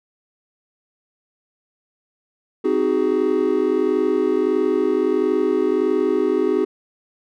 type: chord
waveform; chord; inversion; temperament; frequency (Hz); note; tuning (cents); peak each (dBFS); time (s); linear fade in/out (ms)
triangle; Ab dominant seventh; first; just; 259.6 / 311.5 / 373.8 / 415.3; C4 / Eb4 / Gb4 / Ab4; -13 / +2 / +18 / 0; -23 / -21 / -18 / -19; 2.64-6.65; 10
effects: none